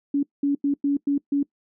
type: tone bursts at uneven times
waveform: sine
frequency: 283.1 Hz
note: C#4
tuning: 37 cents sharp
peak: -18 dBFS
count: 6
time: 0.14-0.23 / 0.43-0.55 / 0.64-0.74 / 0.84-0.97 / 1.07-1.18 / 1.32-1.43 s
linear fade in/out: 5 ms
effects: noise-tail reverb RT60 0.1 s tail -22 dB re dry